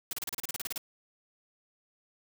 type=noise bursts; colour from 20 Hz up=white; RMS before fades=-35 dBFS; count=13; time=0.11-0.779 s; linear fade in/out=2 ms; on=21 ms; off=33 ms; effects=none